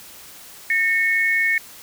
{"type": "tone pair together", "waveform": "sine", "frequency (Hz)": [1824.5, 2200], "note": ["A#6", "C#7"], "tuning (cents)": [-38, -14], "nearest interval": "minor third", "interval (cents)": 324, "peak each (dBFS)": -19, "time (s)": [0.7, 1.58], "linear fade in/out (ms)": 2, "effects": ["white hiss -42 dBFS RMS until 1.82 s"]}